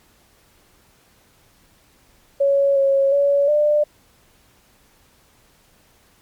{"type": "tone with pitch steps", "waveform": "sine", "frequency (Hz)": [557, 548, 565, 596], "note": ["C#5", "C#5", "C#5", "D5"], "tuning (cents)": [8, -20, 33, 25], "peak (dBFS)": -13, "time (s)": [2.4, 3.84], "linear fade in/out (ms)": 10, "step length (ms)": 360, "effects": ["pink hiss -56 dBFS RMS until 6.21 s", "MP3 96 kbps"]}